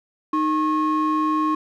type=ring-modulated tone; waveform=triangle; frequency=698.5 Hz; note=F5; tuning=in tune; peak=-12 dBFS; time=0.33-1.55 s; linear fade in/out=5 ms; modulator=389 Hz; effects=tanh soft clip ceiling -12 dBFS